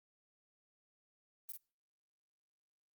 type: noise with echo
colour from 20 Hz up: violet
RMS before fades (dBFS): -45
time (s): 1.49-1.52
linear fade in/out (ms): 0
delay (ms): 45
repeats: 1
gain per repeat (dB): -3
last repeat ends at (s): 1.565
effects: noise-tail reverb RT60 0.4 s tail -26 dB re dry + Opus 32 kbps